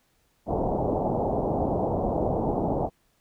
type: low-pass noise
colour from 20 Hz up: white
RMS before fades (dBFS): -26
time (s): 0.46-2.9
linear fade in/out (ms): 50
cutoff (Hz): 830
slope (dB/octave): 48
effects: pink hiss -68 dBFS RMS until 3.2 s